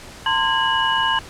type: tone cluster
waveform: sine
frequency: 907 / 1037 / 1634 / 2928 Hz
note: A#5 / C6 / G#6 / F#7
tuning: -48 / -16 / -29 / -19 cents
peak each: -22 dBFS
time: 0.26-1.19 s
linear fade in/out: 2 ms
effects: pink hiss -39 dBFS RMS until 1.29 s + low-pass 9000 Hz 12 dB/octave